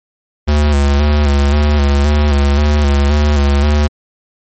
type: tone with vibrato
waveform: square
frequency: 72.4 Hz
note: D2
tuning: 24 cents flat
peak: -9 dBFS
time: 0.47-3.88 s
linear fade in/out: 20 ms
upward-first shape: square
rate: 1.9 Hz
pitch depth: 40 cents each way
effects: MP3 32 kbps